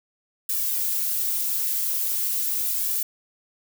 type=noise with flanger; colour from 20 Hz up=violet; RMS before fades=-25 dBFS; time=0.49-3.03 s; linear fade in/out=5 ms; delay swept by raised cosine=1.7 to 4.4 ms; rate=0.4 Hz; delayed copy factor=+0.95; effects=none